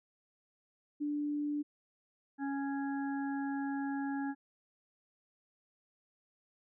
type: tone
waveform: sine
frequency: 293.7 Hz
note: D4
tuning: in tune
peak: -32 dBFS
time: 1-1.63 s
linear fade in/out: 20 ms
type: harmonic tone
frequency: 277.2 Hz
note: C#4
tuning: in tune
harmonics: 1 / 3 / 5 / 6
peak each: -34 / -42 / -53 / -46 dBFS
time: 2.38-4.35 s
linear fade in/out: 50 ms
effects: none